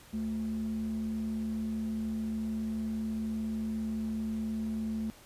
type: tone with band-pass filter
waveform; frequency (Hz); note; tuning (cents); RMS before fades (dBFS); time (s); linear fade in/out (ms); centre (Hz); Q
square; 73.3; D2; -3; -34; 0.13-5.1; 0; 210; 6.6
effects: pink hiss -55 dBFS RMS until 5.25 s + resampled to 32000 Hz